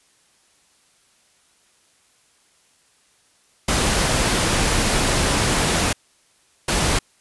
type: noise bursts at uneven times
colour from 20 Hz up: pink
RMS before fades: -19 dBFS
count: 2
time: 3.68-5.93 / 6.68-6.99 s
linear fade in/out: 5 ms
effects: white hiss -59 dBFS RMS until 7.2 s + resampled to 24000 Hz